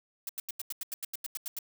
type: noise bursts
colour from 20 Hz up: blue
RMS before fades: -36 dBFS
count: 13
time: 0.27-1.588 s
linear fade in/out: 2 ms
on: 22 ms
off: 86 ms
effects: none